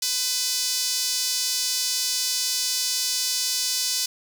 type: tone with high-pass filter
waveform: sawtooth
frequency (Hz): 502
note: B4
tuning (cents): +28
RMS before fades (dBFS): -25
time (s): 0.02-4.06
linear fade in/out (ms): 5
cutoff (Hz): 5000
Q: 2.1
effects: none